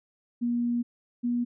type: tone pair in turn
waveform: sine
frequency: 239 / 241.1 Hz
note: A#3 / B3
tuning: +43 / -41 cents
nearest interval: unison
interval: 16 cents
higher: second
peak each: -24 dBFS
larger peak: neither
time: 0.41-0.83 / 1.23-1.45 s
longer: first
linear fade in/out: 20 ms
effects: none